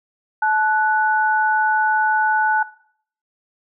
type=tone pair together; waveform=sine; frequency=865.6 / 1480 Hz; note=A5 / F#6; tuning=-29 / 0 cents; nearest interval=major sixth; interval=929 cents; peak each=-17 / -19 dBFS; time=0.42-2.63 s; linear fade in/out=5 ms; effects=noise-tail reverb RT60 0.6 s tail -18 dB re dry